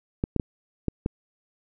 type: clicks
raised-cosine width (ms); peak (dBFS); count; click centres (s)
3; -11; 5; 0.239 / 0.363 / 0.398 / 0.883 / 1.061
effects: none